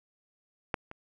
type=clicks; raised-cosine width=0.5 ms; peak=-13 / -27 dBFS; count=2; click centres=0.742 / 0.914 s; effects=none